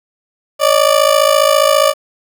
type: ring-modulated tone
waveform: 30% pulse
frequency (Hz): 587.3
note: D5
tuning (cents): 0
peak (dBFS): -3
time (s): 0.59-1.94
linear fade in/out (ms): 50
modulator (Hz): 27.4
effects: 7-bit